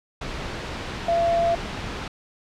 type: tone in noise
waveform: sine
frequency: 679 Hz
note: F5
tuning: 49 cents flat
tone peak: -18 dBFS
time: 1.08-1.55 s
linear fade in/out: 5 ms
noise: pink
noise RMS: -31 dBFS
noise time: 0.21-2.08 s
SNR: +10 dB
effects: low-pass 4000 Hz 12 dB/octave